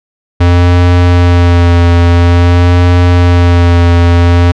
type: tone with vibrato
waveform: square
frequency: 87.31 Hz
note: F2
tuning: in tune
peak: -4 dBFS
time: 0.4-4.52 s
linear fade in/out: 10 ms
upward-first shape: sine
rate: 0.49 Hz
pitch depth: 22 cents each way
effects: low-pass 4000 Hz 12 dB/octave